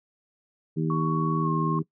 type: harmonic tone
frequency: 79.5 Hz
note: D#2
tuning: 38 cents sharp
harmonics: 2 / 3 / 4 / 5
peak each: -25 / -32 / -31 / -34 dBFS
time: 0.76-1.83 s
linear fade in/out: 20 ms
type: tone with pitch glide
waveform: sine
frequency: 1114 to 1074.2 Hz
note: C#6 to C6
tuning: +8 to +45 cents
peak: -28 dBFS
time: 0.9-1.79 s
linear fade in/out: 2 ms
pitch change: -63 cents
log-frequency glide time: 1.42-1.49 s
effects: noise-tail reverb RT60 0.1 s tail -21 dB re dry